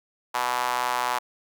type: tone with high-pass filter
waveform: sawtooth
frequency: 123.9 Hz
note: B2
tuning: 6 cents sharp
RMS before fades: -26 dBFS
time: 0.34-1.19 s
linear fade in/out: 10 ms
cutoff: 930 Hz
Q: 3.2
effects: none